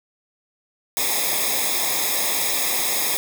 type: noise with comb filter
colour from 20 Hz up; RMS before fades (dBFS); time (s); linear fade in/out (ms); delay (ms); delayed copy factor
white; -22; 0.97-3.17; 0; 0.68; -0.95
effects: none

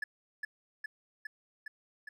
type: tone with echo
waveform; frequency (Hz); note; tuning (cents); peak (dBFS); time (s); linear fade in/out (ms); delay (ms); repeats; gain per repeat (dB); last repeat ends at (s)
triangle; 1722; A6; -38; -30; 0.02-0.04; 5; 410; 5; -2; 2.09
effects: none

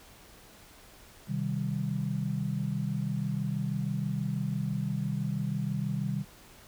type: chord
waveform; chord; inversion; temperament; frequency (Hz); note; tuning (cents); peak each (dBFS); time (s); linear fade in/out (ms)
sine; C minor; none; equal with one note detuned; 129.46 / 155.56 / 196; C3 / Eb3 / G3; -18 / 0 / 0; -33; 1.27-6.25; 50
effects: pink hiss -54 dBFS RMS until 6.67 s

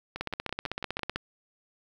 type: two click trains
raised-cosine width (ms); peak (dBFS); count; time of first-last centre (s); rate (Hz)
0.3; -20 / -15; 7 / 16; 0.16-1.16 / 0.21-1.159; 6 / 15.8
effects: 8-bit

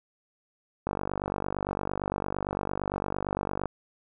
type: click train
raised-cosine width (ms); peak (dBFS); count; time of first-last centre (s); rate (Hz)
1; -15; 137; 0.87-3.657; 48.8
effects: none

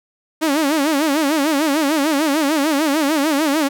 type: tone with vibrato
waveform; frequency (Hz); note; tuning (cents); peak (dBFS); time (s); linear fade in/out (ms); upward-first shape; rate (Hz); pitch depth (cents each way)
sawtooth; 297.4; D4; +22; -11; 0.41-3.69; 20; sine; 6.7; 150
effects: none

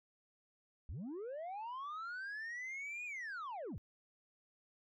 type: linear two-way sweep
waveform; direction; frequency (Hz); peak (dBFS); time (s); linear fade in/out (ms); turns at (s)
sine; up then down; 52.9 to 2489 to 52.9; -39; 0.89-3.78; 0; 3.05
effects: tanh soft clip ceiling -41 dBFS

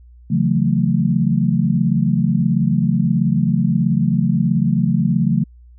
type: chord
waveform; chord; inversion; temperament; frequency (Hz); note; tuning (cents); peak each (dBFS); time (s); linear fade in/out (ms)
sine; F# minor seventh; second; just; 138.75 / 166.5 / 185 / 222; C#3 / E3 / F#3 / A3; +2 / +18 / 0 / +16; -19; 0.3-5.44; 10
effects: added 60 Hz sine -41 dBFS peak until 5.78 s

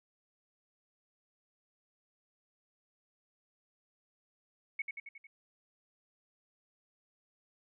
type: tone with echo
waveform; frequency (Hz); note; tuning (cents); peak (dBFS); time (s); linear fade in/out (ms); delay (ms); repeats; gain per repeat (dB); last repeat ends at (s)
sine; 2212; C#7; -4; -32; 4.79-4.82; 5; 90; 5; -4; 5.27
effects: none

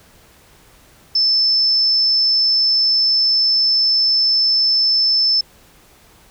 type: tone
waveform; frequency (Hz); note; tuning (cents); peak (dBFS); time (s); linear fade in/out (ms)
sine; 5274; E8; 0; -12; 1.15-5.41; 5
effects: pink hiss -49 dBFS RMS until 6.3 s

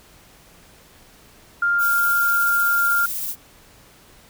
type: tone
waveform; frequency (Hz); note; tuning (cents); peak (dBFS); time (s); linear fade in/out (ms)
sine; 1400; F6; +4; -16; 1.62-3.06; 5
type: noise with tremolo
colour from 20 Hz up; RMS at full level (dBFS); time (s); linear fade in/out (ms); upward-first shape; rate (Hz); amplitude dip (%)
violet; -26; 1.78-3.36; 50; triangle; 16; 25
effects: pink hiss -50 dBFS RMS until 4.29 s

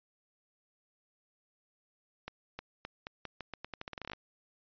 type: accelerating click train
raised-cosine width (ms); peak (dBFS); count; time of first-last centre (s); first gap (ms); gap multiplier
0.3; -24; 19; 2.28-4.134; 310; 0.84
effects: resampled to 11025 Hz

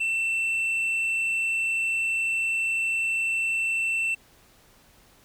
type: tone with tanh clipping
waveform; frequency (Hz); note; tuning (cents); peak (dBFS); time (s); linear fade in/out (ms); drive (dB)
sine; 2682; E7; +29; -24; 0-4.15; 10; 4
effects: pink hiss -57 dBFS RMS until 5.24 s

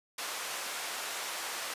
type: band-pass noise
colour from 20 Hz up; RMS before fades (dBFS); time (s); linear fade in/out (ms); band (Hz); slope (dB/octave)
pink; -38; 0.18-1.74; 5; 780 to 13000; 12
effects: resampled to 32000 Hz

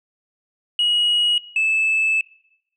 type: tone pair in turn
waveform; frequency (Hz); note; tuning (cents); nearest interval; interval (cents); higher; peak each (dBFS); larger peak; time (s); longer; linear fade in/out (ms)
sine; 2900 / 2621; F#7 / E7; -35 / -11; major second; 176; first; -14; neither; 0.79-1.38 / 1.56-2.21; second; 2
effects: noise-tail reverb RT60 0.8 s tail -22 dB re dry + tanh soft clip ceiling -13 dBFS

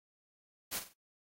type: noise with echo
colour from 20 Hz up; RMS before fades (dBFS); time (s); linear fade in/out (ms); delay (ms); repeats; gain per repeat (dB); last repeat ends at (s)
white; -37; 0.71-0.8; 20; 46; 3; -9; 0.938
effects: AAC 48 kbps

